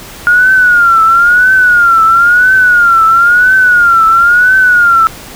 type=tone with vibrato; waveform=sine; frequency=1422 Hz; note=F6; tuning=31 cents sharp; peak=-3 dBFS; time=0.27-5.07 s; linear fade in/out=0 ms; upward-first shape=triangle; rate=0.99 Hz; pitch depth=140 cents each way; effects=pink hiss -29 dBFS RMS until 5.35 s